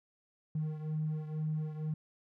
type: beating tone pair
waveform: triangle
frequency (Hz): 154.2 / 156.3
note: D#3 / D#3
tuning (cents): -15 / +8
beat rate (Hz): 2.1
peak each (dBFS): -31 / -36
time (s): 0.55-1.94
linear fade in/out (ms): 5
effects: tanh soft clip ceiling -28 dBFS